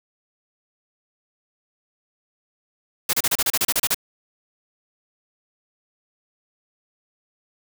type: noise bursts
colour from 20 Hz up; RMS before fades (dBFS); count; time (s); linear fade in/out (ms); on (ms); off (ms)
white; -20; 12; 3.09-3.946; 5; 42; 32
effects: none